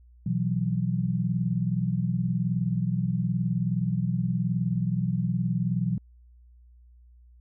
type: chord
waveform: sine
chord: B suspended fourth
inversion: none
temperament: equal with one note detuned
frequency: 123.47 / 165.96 / 185 Hz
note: B2 / E3 / F#3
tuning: 0 / +12 / 0 cents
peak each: -28 dBFS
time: 0.26-5.98 s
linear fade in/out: 5 ms
effects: added 60 Hz sine -51 dBFS peak until 7.4 s